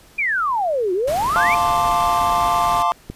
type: exponential two-way sweep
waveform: sine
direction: down then up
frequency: 2468 to 349.2 to 2468 Hz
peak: -17 dBFS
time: 0.18-1.55 s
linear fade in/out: 10 ms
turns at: 0.93 s
type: noise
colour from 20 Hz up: pink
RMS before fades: -30 dBFS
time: 1.07-2.83 s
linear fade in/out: 10 ms
type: chord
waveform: triangle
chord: D minor seventh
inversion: first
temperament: equal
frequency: 698.5 / 880 / 1046.5 / 1174.7 Hz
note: F5 / A5 / C6 / D6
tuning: 0 / 0 / 0 / 0 cents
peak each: -19 dBFS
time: 1.36-2.92 s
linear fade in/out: 0 ms
type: click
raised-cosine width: 3 ms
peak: -15 dBFS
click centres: 3.1 s
effects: pink hiss -49 dBFS RMS until 3.15 s + resampled to 32000 Hz